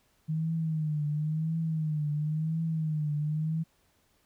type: tone with vibrato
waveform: sine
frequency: 155.56 Hz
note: D#3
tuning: in tune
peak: -27 dBFS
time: 0.28-3.64 s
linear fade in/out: 20 ms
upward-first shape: triangle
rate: 0.96 Hz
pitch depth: 94 cents each way
effects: pink hiss -69 dBFS RMS until 4.25 s